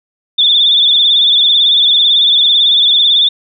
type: tone with vibrato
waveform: sine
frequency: 3520 Hz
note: A7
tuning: in tune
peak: -6 dBFS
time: 0.38-3.29 s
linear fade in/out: 10 ms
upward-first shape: triangle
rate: 18 Hz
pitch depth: 83 cents each way
effects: none